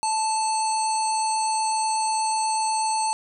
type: harmonic tone with a mistuned harmonic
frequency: 879 Hz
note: A5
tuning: 2 cents flat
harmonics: 1 / 3 / 5 / 7 / 9 / 10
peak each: -22 / -37 / -32 / -36 / -31 / -40 dBFS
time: 0.03-3.13 s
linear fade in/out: 0 ms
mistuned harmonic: 9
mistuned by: +40 cents
effects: none